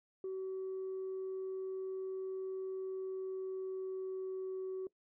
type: tone with pitch glide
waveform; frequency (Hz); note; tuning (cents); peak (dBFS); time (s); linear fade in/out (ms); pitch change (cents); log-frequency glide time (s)
sine; 379.1 to 376.7; F#4 to F#4; +42 to +31; -36; 0.24-4.87; 2; -11; 2.68-4.69
effects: noise-tail reverb RT60 0.1 s tail -21 dB re dry + tanh soft clip ceiling -35 dBFS